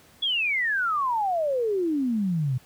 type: exponential sweep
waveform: sine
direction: down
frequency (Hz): 3433 to 121.6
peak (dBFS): -22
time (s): 0.22-2.58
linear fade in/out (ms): 10
effects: pink hiss -55 dBFS RMS until 2.65 s + high-pass 60 Hz 12 dB/octave